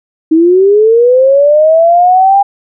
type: linear sweep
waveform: sine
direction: up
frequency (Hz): 312.1 to 806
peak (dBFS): -3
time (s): 0.31-2.43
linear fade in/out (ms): 10
effects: none